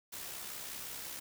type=noise with amplitude modulation; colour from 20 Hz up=white; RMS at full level=-42 dBFS; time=0.12-1.2 s; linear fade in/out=10 ms; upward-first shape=sine; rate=65.7 Hz; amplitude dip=40%; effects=none